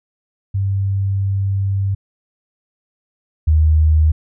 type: tone pair in turn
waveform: sine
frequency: 98 / 77.94 Hz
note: G2 / D#2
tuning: 0 / +4 cents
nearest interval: major third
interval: 396 cents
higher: first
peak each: -15 / -9 dBFS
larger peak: second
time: 0.54-1.95 / 3.47-4.12 s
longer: first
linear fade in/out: 10 ms
effects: none